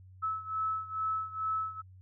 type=beating tone pair; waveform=sine; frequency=1300 / 1302.3 Hz; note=E6 / E6; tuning=-24 / -21 cents; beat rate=2.3 Hz; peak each=-33 / -36 dBFS; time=0.22-1.82 s; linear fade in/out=20 ms; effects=added 93 Hz sine -51 dBFS peak until 2.01 s